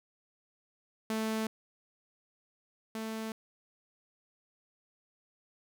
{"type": "tone pair in turn", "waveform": "sawtooth", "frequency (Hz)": [220, 221.3], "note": ["A3", "A3"], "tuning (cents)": [0, 10], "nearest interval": "unison", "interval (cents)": 10, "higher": "second", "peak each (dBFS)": [-27, -32], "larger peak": "first", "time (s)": [[1.1, 1.47], [2.95, 3.32]], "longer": "neither", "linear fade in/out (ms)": 2, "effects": []}